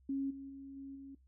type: tone with level steps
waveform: sine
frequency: 273.4 Hz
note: C#4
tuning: 24 cents flat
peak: -33 / -44 / -46 / -44 / -47 dBFS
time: 0.09-1.15 s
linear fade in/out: 5 ms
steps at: 0.3 / 0.49 / 0.76 / 0.95 s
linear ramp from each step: 10 ms
effects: noise-tail reverb RT60 0.2 s tail -19 dB re dry + added 65 Hz sine -63 dBFS peak until 1.27 s